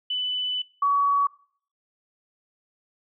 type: tone pair in turn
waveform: sine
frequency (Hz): 2995 / 1130.6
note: F#7 / C#6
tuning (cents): +20 / +34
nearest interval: octave + perfect fourth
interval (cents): 1686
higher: first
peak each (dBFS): -24 / -18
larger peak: second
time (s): 0.1-0.62 / 0.82-1.27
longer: first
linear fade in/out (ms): 5
effects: noise-tail reverb RT60 0.5 s tail -20 dB re dry